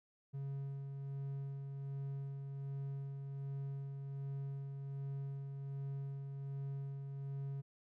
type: tone with tremolo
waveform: triangle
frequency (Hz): 138.1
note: C#3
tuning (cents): -6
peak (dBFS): -37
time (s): 0.33-7.62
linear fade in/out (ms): 20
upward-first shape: sine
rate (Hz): 1.3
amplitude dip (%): 35
effects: none